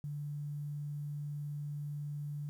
sine tone with quantisation, 146.4 Hz, D3, 5 cents flat, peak -37 dBFS, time 0.04-2.49 s, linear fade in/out 0 ms, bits 11, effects none

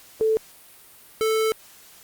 sine / square tone pair in turn, 440 / 440 Hz, A4 / A4, 0 / 0 cents, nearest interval unison, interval 0 cents, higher neither, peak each -17 / -20 dBFS, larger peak first, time 0.21-0.37 / 1.21-1.52 s, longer second, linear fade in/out 0 ms, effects white hiss -49 dBFS RMS until 2.03 s + Opus 48 kbps

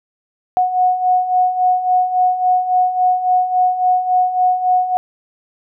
sine beating tone pair, 730 / 733.6 Hz, F#5 / F#5, -24 / -15 cents, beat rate 3.6 Hz, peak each -19 / -13 dBFS, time 0.57-4.97 s, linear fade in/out 0 ms, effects none

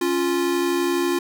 square tone pair together, 277.2 / 349.2 Hz, C#4 / F4, 0 / 0 cents, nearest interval major third, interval 400 cents, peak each -26 / -21 dBFS, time 0.01-1.19 s, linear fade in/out 5 ms, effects none

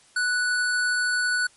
square tone, 1480 Hz, F#6, in tune, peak -22 dBFS, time 0.16-1.47 s, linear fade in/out 5 ms, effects white hiss -56 dBFS RMS until 1.56 s + MP3 48 kbps

